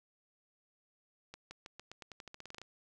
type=accelerating click train; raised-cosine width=0.2 ms; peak=-30 dBFS; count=16; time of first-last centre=1.34-2.616 s; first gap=170 ms; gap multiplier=0.89; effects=none